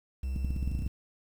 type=tone; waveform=triangle; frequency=65.41 Hz; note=C2; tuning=in tune; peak=-28 dBFS; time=0.23-0.88 s; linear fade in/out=5 ms
type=clicks; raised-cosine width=5 ms; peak=-22 dBFS; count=11; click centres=0.362 / 0.447 / 0.506 / 0.564 / 0.628 / 0.676 / 0.716 / 0.751 / 0.791 / 0.822 / 0.864 s
effects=9-bit